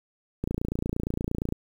click train, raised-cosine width 3 ms, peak -15 dBFS, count 32, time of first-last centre 0.44-1.524 s, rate 28.6 Hz, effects 8-bit

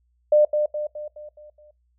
sine tone with echo, 600 Hz, D5, 37 cents sharp, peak -12 dBFS, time 0.32-0.45 s, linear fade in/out 5 ms, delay 210 ms, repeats 6, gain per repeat -6 dB, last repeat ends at 1.71 s, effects noise-tail reverb RT60 0.2 s tail -23 dB re dry + added 60 Hz sine -63 dBFS peak until 1.98 s

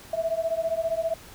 sine beating tone pair, 649 / 664 Hz, E5 / E5, -27 / +12 cents, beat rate 15 Hz, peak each -27 / -27 dBFS, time 0.13-1.14 s, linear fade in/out 5 ms, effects pink hiss -47 dBFS RMS until 1.34 s

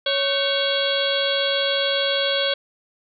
harmonic tone with a mistuned harmonic, 554.4 Hz, C#5, in tune, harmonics 1 / 2 / 3 / 4 / 5 / 6 / 7 / 8, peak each -23 / -34 / -28 / -32 / -33 / -23 / -30 / -31 dBFS, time 0.06-2.54 s, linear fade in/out 5 ms, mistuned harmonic 3, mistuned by -140 cents, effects none

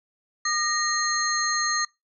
sine tone cluster, 1216 / 1869 / 4206 / 6430 Hz, D#6 / A#6 / C8 / G8, -40 / +4 / +8 / +43 cents, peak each -28 dBFS, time 0.45-1.85 s, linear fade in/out 5 ms, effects noise-tail reverb RT60 0.2 s tail -22 dB re dry

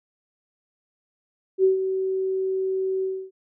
sine tone with ADSR envelope, 379.8 Hz, F#4, 45 cents sharp, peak -13 dBFS, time 1.58-3.31 s, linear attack 59 ms, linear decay 130 ms, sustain -9 dB, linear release 280 ms, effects none

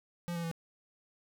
square tone with pitch steps, 173 / 169.44 / 165.95 Hz, F3 / E3 / E3, -16 / +48 / +12 cents, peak -35 dBFS, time 0.28-0.514 s, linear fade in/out 0 ms, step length 78 ms, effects none

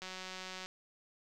click train, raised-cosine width 0.2 ms, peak -27 dBFS, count 120, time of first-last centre 0.02-0.66 s, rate 186 Hz, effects none

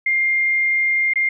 sine tone with dropouts, 2112 Hz, C7, 16 cents sharp, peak -15 dBFS, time 0.06-1.29 s, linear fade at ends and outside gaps 5 ms, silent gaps 1.136-1.157 s, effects none

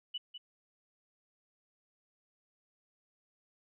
sine tone with echo, 2960 Hz, F#7, in tune, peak -35 dBFS, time 0.14-0.18 s, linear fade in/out 10 ms, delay 200 ms, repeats 1, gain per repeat -8 dB, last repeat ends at 0.38 s, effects none

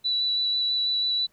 sine tone with vibrato, 3951 Hz, B7, in tune, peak -22 dBFS, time 0.04-1.27 s, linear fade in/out 20 ms, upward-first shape square, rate 6.1 Hz, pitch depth 8 cents each way, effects pink hiss -65 dBFS RMS until 1.32 s

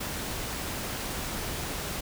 pink noise, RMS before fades -34 dBFS, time 0-2.01 s, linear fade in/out 10 ms, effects none

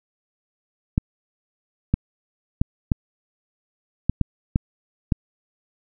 clicks, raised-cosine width 5 ms, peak -5 dBFS, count 8, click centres 0.979 / 1.94 / 2.615 / 2.918 / 4.096 / 4.213 / 4.559 / 5.122 s, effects none

